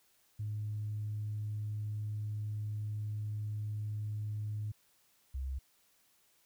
sine tone pair in turn, 105.8 / 66.65 Hz, G#2 / C2, +33 / +33 cents, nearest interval minor sixth, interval 800 cents, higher first, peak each -34 / -34 dBFS, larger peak neither, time 0.39-4.72 / 5.34-5.59 s, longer first, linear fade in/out 10 ms, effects tanh soft clip ceiling -30 dBFS + white hiss -70 dBFS RMS until 6.45 s

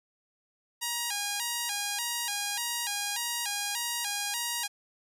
5% pulse tone with vibrato, 880 Hz, A5, in tune, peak -18 dBFS, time 0.81-4.68 s, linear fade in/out 20 ms, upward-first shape square, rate 1.7 Hz, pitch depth 130 cents each way, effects none

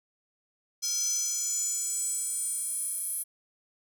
square tone with high-pass filter sweep, 466.2 Hz, A#4, in tune, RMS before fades -31 dBFS, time 0.82-3.24 s, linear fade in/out 20 ms, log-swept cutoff 5600 to 11000 Hz, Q 8.4, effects none

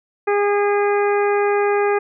harmonic tone, 408.4 Hz, G#4, 29 cents flat, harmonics 1 / 2 / 3 / 4 / 5 / 6, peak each -16 / -22 / -26 / -28 / -30 / -32 dBFS, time 0.27-1.99 s, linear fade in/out 10 ms, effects none

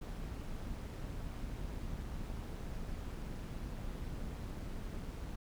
brown noise with amplitude modulation, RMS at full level -40 dBFS, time 0.01-5.36 s, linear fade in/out 10 ms, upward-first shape sine, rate 197 Hz, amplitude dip 50%, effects none

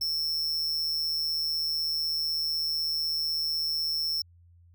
square tone with amplitude modulation, 5400 Hz, E8, 41 cents sharp, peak -24 dBFS, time 0.01-4.22 s, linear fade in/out 5 ms, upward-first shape sine, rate 156 Hz, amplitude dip 70%, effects added 86 Hz sine -54 dBFS peak until 4.74 s

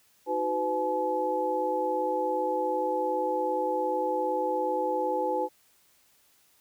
sine tone cluster, 315.8 / 373.2 / 504 / 855 Hz, D#4 / F#4 / B4 / A5, +26 / +15 / +35 / -50 cents, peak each -35 / -34 / -29 / -29 dBFS, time 0.26-5.49 s, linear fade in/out 50 ms, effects white hiss -64 dBFS RMS until 6.6 s

